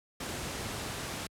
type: noise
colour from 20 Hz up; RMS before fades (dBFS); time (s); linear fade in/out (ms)
pink; -37; 0.2-1.27; 5
effects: high-pass 60 Hz 12 dB/octave + low-pass 11000 Hz 12 dB/octave